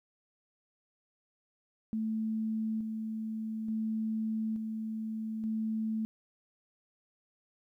sine tone with tremolo, 220 Hz, A3, in tune, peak -30 dBFS, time 1.93-6.05 s, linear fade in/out 0 ms, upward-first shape square, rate 0.57 Hz, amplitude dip 35%, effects 12-bit

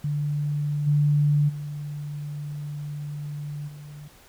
sine tone with level steps, 146.83 Hz, D3, in tune, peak -23 / -17 / -30 / -38 dBFS, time 0.04-4.08 s, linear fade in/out 5 ms, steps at 0.86 / 1.48 / 3.67 s, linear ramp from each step 20 ms, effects pink hiss -53 dBFS RMS until 4.28 s

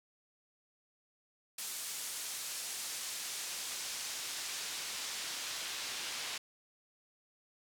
pink noise with band-pass filter sweep, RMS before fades -41 dBFS, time 1.58-6.38 s, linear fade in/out 5 ms, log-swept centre 8800 to 4100 Hz, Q 0.73, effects none

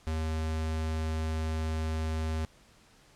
square tone, 79.3 Hz, D#2, 33 cents sharp, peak -30 dBFS, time 0.07-2.45 s, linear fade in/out 0 ms, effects pink hiss -60 dBFS RMS until 3.15 s + low-pass 9000 Hz 12 dB/octave

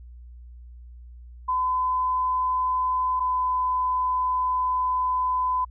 sine tone pair in turn, 1014 / 1009.5 Hz, B5 / B5, +45 / +38 cents, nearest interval unison, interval 7 cents, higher first, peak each -21 dBFS, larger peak neither, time 1.48-3.2 / 3.2-5.65 s, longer second, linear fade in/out 10 ms, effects added 60 Hz sine -41 dBFS peak until 5.7 s

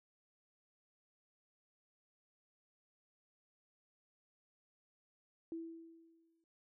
sine tone with exponential decay, 329.6 Hz, E4, in tune, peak -39 dBFS, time 5.52-6.44 s, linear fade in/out 1 ms, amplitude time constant 200 ms, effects none

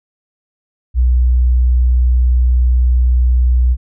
sine tone, 61.74 Hz, B1, in tune, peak -8 dBFS, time 0.94-3.77 s, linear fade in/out 50 ms, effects none

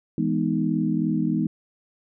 sine chord, E major seventh, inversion none, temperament equal, 164.81 / 207.7 / 246.9 / 311.1 Hz, E3 / G#3 / B3 / D#4, 0 / 0 / 0 / 0 cents, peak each -26 dBFS, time 0.18-1.47 s, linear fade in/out 2 ms, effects none

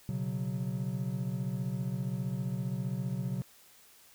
triangle chord, B suspended second, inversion none, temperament equal, 123.47 / 138.59 / 185 Hz, B2 / C#3 / F#3, 0 / 0 / 0 cents, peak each -34 dBFS, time 0.09-3.42 s, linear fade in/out 0 ms, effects white hiss -59 dBFS RMS until 4.14 s

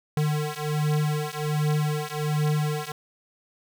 square beating tone pair, 150 / 151.3 Hz, D3 / D#3, +37 / -48 cents, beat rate 1.3 Hz, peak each -27 dBFS, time 0.17-2.92 s, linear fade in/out 2 ms, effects none

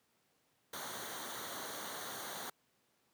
pink noise with comb filter, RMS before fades -44 dBFS, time 0.73-2.5 s, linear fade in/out 5 ms, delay 0.39 ms, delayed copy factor -0.7, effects pink hiss -75 dBFS RMS until 3.13 s + high-pass 150 Hz 12 dB/octave

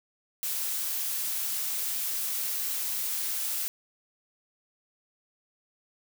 blue noise, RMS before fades -31 dBFS, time 0.43-3.68 s, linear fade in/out 0 ms, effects none

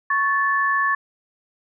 sine tone pair together, 1108.7 / 1743.3 Hz, C#6 / A6, 0 / -17 cents, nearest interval minor sixth, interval 783 cents, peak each -20 dBFS, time 0.1-0.95 s, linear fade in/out 5 ms, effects none

